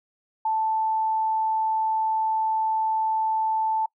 sine tone, 880 Hz, A5, in tune, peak -21 dBFS, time 0.45-3.86 s, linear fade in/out 5 ms, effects noise-tail reverb RT60 0.1 s tail -25 dB re dry

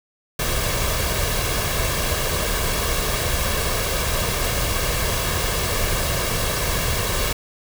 pink noise with comb filter, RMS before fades -22 dBFS, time 0.39-7.33 s, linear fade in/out 5 ms, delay 1.8 ms, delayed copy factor +0.55, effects none

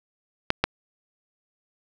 clicks, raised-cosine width 0.3 ms, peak -3 dBFS, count 2, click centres 0.504 / 0.64 s, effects none

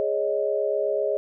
sine chord, Ab suspended fourth, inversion none, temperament equal, 415.3 / 554.4 / 622.3 Hz, Ab4 / Db5 / Eb5, 0 / 0 / 0 cents, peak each -26 dBFS, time 0-1.17 s, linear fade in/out 0 ms, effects none

